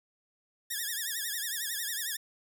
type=tone with vibrato; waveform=5% pulse; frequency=1760 Hz; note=A6; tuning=in tune; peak=-22 dBFS; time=0.7-2.17 s; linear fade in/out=10 ms; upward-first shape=triangle; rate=11 Hz; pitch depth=160 cents each way; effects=none